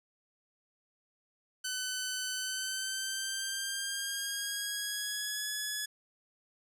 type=tone with pitch glide; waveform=10% pulse; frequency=1512 to 1697.2 Hz; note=F#6 to G#6; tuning=+37 to +37 cents; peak=-25 dBFS; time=1.64-5.86 s; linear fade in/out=10 ms; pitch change=+200 cents; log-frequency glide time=2.33-5.49 s; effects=none

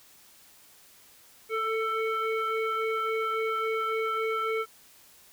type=tone with frequency modulation; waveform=sine; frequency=445.8 Hz; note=A4; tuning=23 cents sharp; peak=-26 dBFS; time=1.49-4.66 s; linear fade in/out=50 ms; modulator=888 Hz; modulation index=1.8; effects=white hiss -56 dBFS RMS until 5.32 s

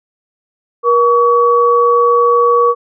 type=tone pair together; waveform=sine; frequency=477.2 / 1132 Hz; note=A#4 / C#6; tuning=+41 / +36 cents; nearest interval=octave + minor third; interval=1495 cents; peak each=-10 dBFS; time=0.83-2.75 s; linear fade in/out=50 ms; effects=none

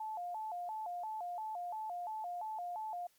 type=tone with vibrato; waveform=sine; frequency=784 Hz; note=G5; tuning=in tune; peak=-38 dBFS; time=0-3.07 s; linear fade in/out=5 ms; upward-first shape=square; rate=2.9 Hz; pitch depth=180 cents each way; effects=white hiss -71 dBFS RMS until 3.18 s + MP3 96 kbps

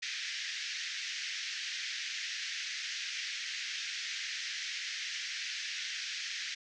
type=band-pass noise; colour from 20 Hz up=pink; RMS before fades=-39 dBFS; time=0.02-6.55 s; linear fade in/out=10 ms; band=1700 to 6300 Hz; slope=48 dB/octave; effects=none

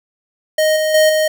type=tone with level steps; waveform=square; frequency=622.3 Hz; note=D#5; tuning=in tune; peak=-12 / -15 / -9 / -13 dBFS; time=0.58-1.28 s; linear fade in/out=5 ms; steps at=0.76 / 0.94 / 1.09 s; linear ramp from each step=5 ms; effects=none

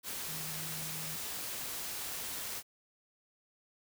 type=tone in noise; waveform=sine; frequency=158 Hz; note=D#3; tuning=27 cents sharp; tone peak=-46 dBFS; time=0.26-1.19 s; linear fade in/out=50 ms; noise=white; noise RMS=-40 dBFS; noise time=0.03-2.63 s; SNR=-9 dB; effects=none

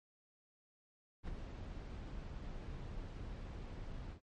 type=noise with ADSR envelope; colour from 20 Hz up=brown; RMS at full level=-41 dBFS; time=1.23-4.21 s; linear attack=49 ms; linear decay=12 ms; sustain=-5 dB; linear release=110 ms; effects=low-pass 5000 Hz 12 dB/octave + MP3 48 kbps

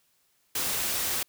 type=noise; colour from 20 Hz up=white; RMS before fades=-29 dBFS; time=0.55-1.23 s; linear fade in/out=5 ms; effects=white hiss -69 dBFS RMS until 1.28 s

